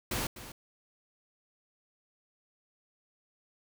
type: noise with echo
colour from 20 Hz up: pink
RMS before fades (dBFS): -33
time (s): 0.11-0.27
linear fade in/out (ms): 5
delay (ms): 250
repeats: 1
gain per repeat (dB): -13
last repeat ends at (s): 0.52
effects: none